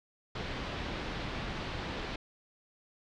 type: low-pass noise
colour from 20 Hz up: pink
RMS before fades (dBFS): -38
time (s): 0.35-2.16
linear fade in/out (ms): 5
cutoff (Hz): 4200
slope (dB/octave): 24
effects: none